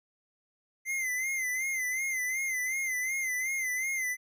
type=tone with vibrato; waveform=square; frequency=2066 Hz; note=C7; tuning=22 cents flat; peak=-30 dBFS; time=0.85-4.17 s; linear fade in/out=50 ms; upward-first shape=sine; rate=2.7 Hz; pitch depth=70 cents each way; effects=none